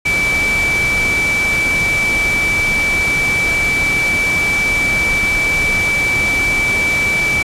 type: tone in noise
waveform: sine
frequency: 2311 Hz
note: D7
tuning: 28 cents flat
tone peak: -13 dBFS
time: 0.05-7.43 s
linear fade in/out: 10 ms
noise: pink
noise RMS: -22 dBFS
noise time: 0.05-7.43 s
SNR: +6 dB
effects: low-pass 10000 Hz 12 dB/octave